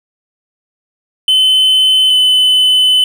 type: tone pair in turn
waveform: triangle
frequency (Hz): 3048 / 3022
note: G7 / F#7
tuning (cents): -49 / +36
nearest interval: unison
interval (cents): 15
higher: first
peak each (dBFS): -5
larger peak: neither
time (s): 1.28-2.1 / 2.1-3.04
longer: second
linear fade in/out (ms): 2
effects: none